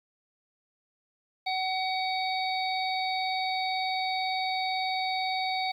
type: harmonic tone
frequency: 753 Hz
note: F#5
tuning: 30 cents sharp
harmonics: 1 / 3 / 5 / 6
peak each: -29 / -34 / -36 / -37 dBFS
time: 1.46-5.72 s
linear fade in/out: 10 ms
effects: 10-bit